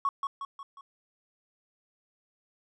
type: tone with echo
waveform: triangle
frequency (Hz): 1108.7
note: C#6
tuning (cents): 0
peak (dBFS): -20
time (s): 0.05-0.09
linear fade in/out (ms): 2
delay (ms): 180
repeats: 4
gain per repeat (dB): -6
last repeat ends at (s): 0.81
effects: tanh soft clip ceiling -22 dBFS + resampled to 22050 Hz